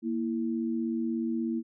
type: tone pair together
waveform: sine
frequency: 233.1 / 329.7 Hz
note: A#3 / E4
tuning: 0 / 0 cents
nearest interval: tritone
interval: 600 cents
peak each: -29 / -32 dBFS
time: 0.02-1.63 s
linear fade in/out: 50 ms
effects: none